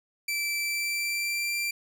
sawtooth tone with pitch glide, 2329 to 2362 Hz, D7 to D7, -15 to +9 cents, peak -24 dBFS, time 0.28-1.71 s, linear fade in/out 5 ms, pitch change +24 cents, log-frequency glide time 0.59-1.55 s, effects none

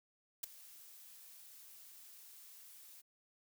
blue noise with ADSR envelope, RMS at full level -37 dBFS, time 0.43-3.02 s, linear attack 8 ms, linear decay 9 ms, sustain -20 dB, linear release 22 ms, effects none

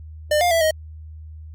square tone with pitch steps, 600 / 705 / 662 / 628 Hz, D5 / F5 / E5 / D#5, +37 / +16 / +7 / +16 cents, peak -16 dBFS, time 0.31-0.71 s, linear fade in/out 5 ms, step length 100 ms, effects added 78 Hz sine -35 dBFS peak until 1.54 s + Opus 48 kbps

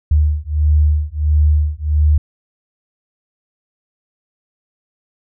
sine beating tone pair, 74.7 / 76.2 Hz, D2 / D#2, +30 / -36 cents, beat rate 1.5 Hz, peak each -14 dBFS, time 0.11-2.18 s, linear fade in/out 5 ms, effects none

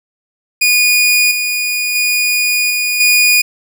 sawtooth tone with level steps, 2455 Hz, D#7, 24 cents flat, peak -5 / -11 / -8 / -10 / -4 dBFS, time 0.61-3.42 s, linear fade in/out 10 ms, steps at 1.31 / 1.95 / 2.7 / 3 s, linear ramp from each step 5 ms, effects none

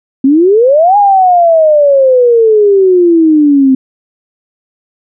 sine exponential two-way sweep, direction up then down, 259.3 to 830.6 to 259.3 Hz, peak -3 dBFS, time 0.24-3.75 s, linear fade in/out 5 ms, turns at 0.97 s, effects none

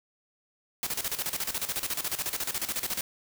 white noise with tremolo, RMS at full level -30 dBFS, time 0.83-3.01 s, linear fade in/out 0 ms, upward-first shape square, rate 14 Hz, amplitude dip 75%, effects none

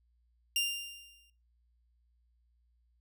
sawtooth tone with exponential decay, 2794 Hz, F7, in tune, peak -23 dBFS, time 0.56-1.3 s, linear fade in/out 2 ms, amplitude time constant 160 ms, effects noise-tail reverb RT60 0.3 s tail -19 dB re dry + added 59 Hz sine -68 dBFS peak until 3 s

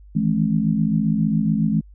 sine tone cluster, 157.4 / 164.8 / 213 / 268.4 Hz, D#3 / E3 / G#3 / C4, +20 / 0 / +44 / +44 cents, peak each -25 / -22 / -19 / -27 dBFS, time 0.15-1.81 s, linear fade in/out 10 ms, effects added 50 Hz sine -42 dBFS peak until 1.94 s

